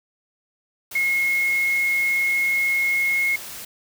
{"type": "tone in noise", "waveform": "sine", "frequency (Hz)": 2163, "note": "C#7", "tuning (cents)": -43, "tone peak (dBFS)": -18, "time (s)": [0.95, 3.36], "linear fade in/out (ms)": 5, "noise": "white", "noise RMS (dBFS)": -36, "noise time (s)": [0.91, 3.65], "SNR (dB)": 15, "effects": []}